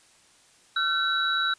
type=tone cluster; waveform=sine; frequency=1365 / 1524 / 3900 Hz; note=F6 / G6 / B7; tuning=-40 / -49 / -23 cents; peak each=-27 dBFS; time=0.76-1.54 s; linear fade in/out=5 ms; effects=white hiss -58 dBFS RMS until 1.58 s + resampled to 22050 Hz